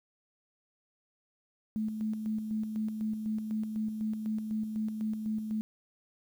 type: tone with tremolo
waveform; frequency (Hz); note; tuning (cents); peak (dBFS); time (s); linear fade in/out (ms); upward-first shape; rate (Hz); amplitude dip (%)
sine; 216.7; A3; -26; -29; 1.76-5.61; 0; square; 4; 45
effects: 10-bit